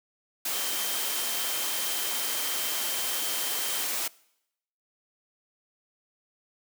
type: tone in noise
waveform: sine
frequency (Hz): 3136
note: G7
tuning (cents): 0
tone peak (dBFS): -38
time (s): 0.53-3.84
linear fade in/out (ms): 5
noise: white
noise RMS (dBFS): -30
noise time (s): 0.45-4.08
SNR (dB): -11
effects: noise-tail reverb RT60 0.8 s tail -23 dB re dry + high-pass 300 Hz 12 dB/octave